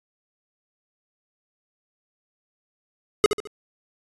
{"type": "tone with echo", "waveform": "square", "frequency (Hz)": 420, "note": "G#4", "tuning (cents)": 19, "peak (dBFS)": -12, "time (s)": [3.24, 3.26], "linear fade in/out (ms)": 0, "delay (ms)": 71, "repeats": 3, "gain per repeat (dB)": -8, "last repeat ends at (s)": 3.473, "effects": ["resampled to 24000 Hz"]}